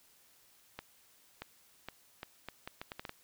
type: accelerating click train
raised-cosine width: 0.3 ms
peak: -25 dBFS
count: 11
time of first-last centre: 0.79-3.094 s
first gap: 630 ms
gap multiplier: 0.74
effects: white hiss -65 dBFS RMS until 3.23 s